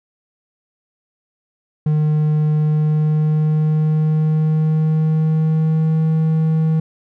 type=tone with pitch glide; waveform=triangle; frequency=152.5 to 158.98 Hz; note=D#3 to D#3; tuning=-34 to +38 cents; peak=-11 dBFS; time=1.86-6.8 s; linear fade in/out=5 ms; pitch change=+72 cents; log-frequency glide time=2.56-6.03 s; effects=none